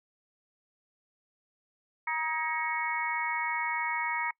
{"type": "harmonic tone with a mistuned harmonic", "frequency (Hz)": 315.5, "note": "D#4", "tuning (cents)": 24, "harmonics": [3, 4, 5, 6, 7], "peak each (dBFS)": [-32, -38, -43, -36, -33], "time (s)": [2.07, 4.31], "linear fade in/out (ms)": 5, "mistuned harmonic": 5, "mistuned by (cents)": 66, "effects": ["noise-tail reverb RT60 0.1 s tail -25 dB re dry"]}